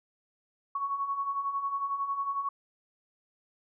sine beating tone pair, 1103 / 1114 Hz, C#6 / C#6, -9 / +8 cents, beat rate 11 Hz, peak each -37 / -30 dBFS, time 0.75-2.49 s, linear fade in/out 5 ms, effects none

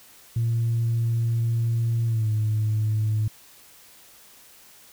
sine tone with pitch glide, 115.7 to 107.95 Hz, A#2 to A2, -13 to -33 cents, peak -19 dBFS, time 0.36-3.28 s, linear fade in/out 5 ms, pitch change -120 cents, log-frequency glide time 2.06-2.29 s, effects tanh soft clip ceiling -17 dBFS + white hiss -51 dBFS RMS until 4.92 s

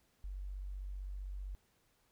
sine tone, 47.76 Hz, G1, 44 cents flat, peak -40 dBFS, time 0.24-1.55 s, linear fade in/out 0 ms, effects pink hiss -74 dBFS RMS until 2.11 s

